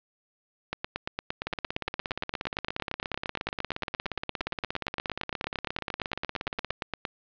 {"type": "two click trains", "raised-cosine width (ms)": 0.3, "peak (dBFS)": [-15, -14], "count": [90, 56], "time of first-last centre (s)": [[1.47, 6.705], [0.73, 7.052]], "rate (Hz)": [17, 8.7], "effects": ["resampled to 11025 Hz", "7-bit"]}